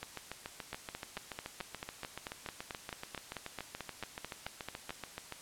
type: two click trains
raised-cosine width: 0.3 ms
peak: -24 / -23 dBFS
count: 38 / 20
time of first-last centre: 0.03-5.323 / 0.73-4.906 s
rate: 6.99 / 4.55 Hz
effects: white hiss -52 dBFS RMS until 5.41 s + low-pass 10000 Hz 12 dB/octave